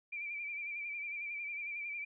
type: tone with vibrato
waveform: sine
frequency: 2349 Hz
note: D7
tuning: in tune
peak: -38 dBFS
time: 0.12-2.05 s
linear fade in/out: 10 ms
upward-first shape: sine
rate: 11 Hz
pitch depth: 49 cents each way
effects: none